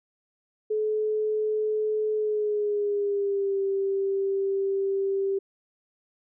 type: tone with pitch glide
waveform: sine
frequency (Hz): 429.2 to 391.3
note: A4 to G4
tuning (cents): -43 to -3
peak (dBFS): -23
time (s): 0.7-5.39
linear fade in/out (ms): 10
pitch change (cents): -160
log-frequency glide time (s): 2.14-3.61
effects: none